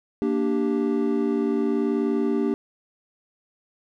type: chord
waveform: triangle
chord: G minor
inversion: first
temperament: equal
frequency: 233.1 / 293.7 / 392 Hz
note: Bb3 / D4 / G4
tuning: 0 / 0 / 0 cents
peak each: -23 dBFS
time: 0.22-2.54 s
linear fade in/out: 0 ms
effects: none